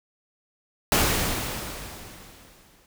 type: noise with exponential decay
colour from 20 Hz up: pink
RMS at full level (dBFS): -19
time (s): 0.92-2.86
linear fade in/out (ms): 1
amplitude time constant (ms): 420
effects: none